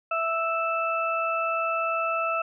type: harmonic tone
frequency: 659.3 Hz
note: E5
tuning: in tune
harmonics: 1 / 2 / 4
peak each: -29 / -26 / -31 dBFS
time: 0.11-2.42 s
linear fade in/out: 5 ms
effects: none